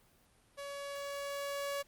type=tone with level ramp; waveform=sawtooth; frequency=564 Hz; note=C#5; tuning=30 cents sharp; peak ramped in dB=-38 to -31 dBFS; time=0.57-1.83 s; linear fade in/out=20 ms; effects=pink hiss -67 dBFS RMS until 1.87 s + Opus 32 kbps